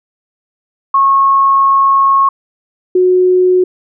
sine tone pair in turn, 1093 / 366 Hz, C#6 / F#4, -25 / -19 cents, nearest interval octave + perfect fifth, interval 1894 cents, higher first, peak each -6 dBFS, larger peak neither, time 0.94-2.29 / 2.95-3.64 s, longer first, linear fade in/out 5 ms, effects none

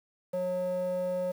square tone with band-pass filter, 181.6 Hz, F#3, 32 cents flat, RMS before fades -31 dBFS, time 0.33-1.32 s, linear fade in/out 10 ms, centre 500 Hz, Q 5.5, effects 9-bit

